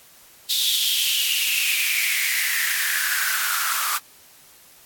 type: noise with high-pass filter sweep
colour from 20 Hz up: white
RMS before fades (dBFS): -22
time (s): 0.49-3.99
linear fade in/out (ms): 20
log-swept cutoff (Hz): 3700 to 1200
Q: 7.1
effects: white hiss -50 dBFS RMS until 4.85 s + AAC 64 kbps